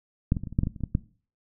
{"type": "clicks", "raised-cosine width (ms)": 5, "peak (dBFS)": [-8, -17, -22, -23, -26, -9, -12, -15, -28, -26, -15, -10], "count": 12, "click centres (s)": [0.321, 0.368, 0.436, 0.472, 0.526, 0.589, 0.634, 0.671, 0.762, 0.807, 0.837, 0.951], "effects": ["noise-tail reverb RT60 0.4 s tail -19 dB re dry"]}